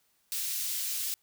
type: high-pass noise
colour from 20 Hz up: white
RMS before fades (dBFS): -33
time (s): 0.32-1.14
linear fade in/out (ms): 0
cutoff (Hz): 3200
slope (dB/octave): 12
effects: white hiss -71 dBFS RMS until 1.22 s